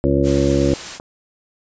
harmonic tone, 69.3 Hz, C#2, in tune, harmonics 1 / 2 / 3 / 4 / 5 / 7 / 8, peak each -22 / -21 / -25 / -19 / -19 / -23 / -22 dBFS, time 0.04-0.74 s, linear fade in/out 0 ms
white noise, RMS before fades -30 dBFS, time 0.23-1 s, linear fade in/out 50 ms
clicks, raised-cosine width 1 ms, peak -18 dBFS, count 2, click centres 0.737 / 0.999 s
effects resampled to 16000 Hz

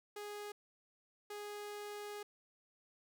sawtooth tone bursts at uneven times, 414.1 Hz, G#4, 5 cents flat, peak -40 dBFS, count 2, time 0.16-0.52 / 1.3-2.23 s, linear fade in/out 5 ms, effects none

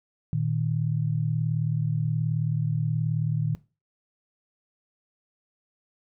sine tone pair together, 115.7 / 154.44 Hz, A#2 / D#3, -13 / -13 cents, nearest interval perfect fourth, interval 500 cents, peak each -27 / -25 dBFS, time 0.33-3.55 s, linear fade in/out 0 ms, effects noise-tail reverb RT60 0.3 s tail -19 dB re dry

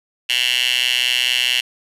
10% pulse tone with high-pass filter, 124.5 Hz, B2, 14 cents sharp, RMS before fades -18 dBFS, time 0.29-1.61 s, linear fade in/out 10 ms, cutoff 2700 Hz, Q 8, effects resampled to 32000 Hz

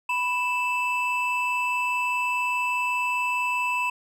triangle tone pair together, 987.8 / 2637 Hz, B5 / E7, 0 / 0 cents, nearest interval octave + perfect fourth, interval 1700 cents, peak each -24 dBFS, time 0.09-3.9 s, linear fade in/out 5 ms, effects none

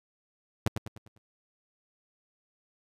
sawtooth tone with echo, 107.1 Hz, A2, 46 cents flat, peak -19 dBFS, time 0.66-0.68 s, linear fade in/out 0 ms, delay 100 ms, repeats 5, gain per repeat -7 dB, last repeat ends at 1.18 s, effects resampled to 32000 Hz

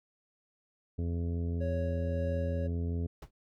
harmonic tone, 85.1 Hz, F2, 44 cents flat, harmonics 1 / 2 / 3 / 4 / 5 / 6 / 7 / 8, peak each -31 / -39 / -40 / -51 / -44 / -56 / -58 / -60 dBFS, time 0.98-3.07 s, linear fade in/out 10 ms
triangle tone with tremolo, 554.4 Hz, C#5, in tune, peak -32 dBFS, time 1.6-2.68 s, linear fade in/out 20 ms, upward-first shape sine, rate 1.8 Hz, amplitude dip 35%
brown noise with exponential decay, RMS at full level -36 dBFS, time 3.22-3.31 s, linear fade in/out 5 ms, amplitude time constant 19 ms
effects none

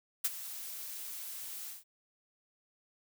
blue noise with ADSR envelope, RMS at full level -28 dBFS, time 0.24-1.84 s, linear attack 11 ms, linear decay 33 ms, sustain -15 dB, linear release 160 ms, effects none

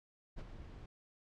brown noise with ADSR envelope, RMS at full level -42 dBFS, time 0.36-0.86 s, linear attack 33 ms, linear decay 37 ms, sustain -8 dB, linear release 5 ms, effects low-pass 5000 Hz 12 dB/octave

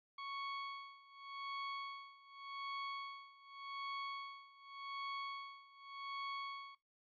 sawtooth tone with tremolo, 1108.7 Hz, C#6, in tune, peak -37 dBFS, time 0.18-6.75 s, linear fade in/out 5 ms, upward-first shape sine, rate 0.86 Hz, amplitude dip 90%, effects noise-tail reverb RT60 0.2 s tail -21 dB re dry + resampled to 11025 Hz

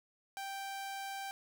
sawtooth tone, 784 Hz, G5, in tune, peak -36 dBFS, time 0.37-1.31 s, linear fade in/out 0 ms, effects none

